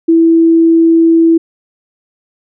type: tone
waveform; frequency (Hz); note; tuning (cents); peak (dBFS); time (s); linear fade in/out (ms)
sine; 329.6; E4; 0; -4; 0.08-1.38; 10
effects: none